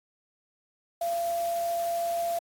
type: tone in noise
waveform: sine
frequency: 683 Hz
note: F5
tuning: 39 cents flat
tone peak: -26 dBFS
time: 1.01-2.39 s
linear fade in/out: 5 ms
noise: white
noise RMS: -43 dBFS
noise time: 1.01-2.39 s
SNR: +14 dB
effects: AAC 64 kbps